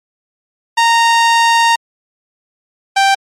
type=tone pair in turn; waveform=sawtooth; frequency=926 / 783.8 Hz; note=A#5 / G5; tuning=-12 / 0 cents; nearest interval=minor third; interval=288 cents; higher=first; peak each=-4 dBFS; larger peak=neither; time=0.77-1.76 / 2.96-3.15 s; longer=first; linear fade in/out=10 ms; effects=low-pass 7000 Hz 12 dB/octave + MP3 64 kbps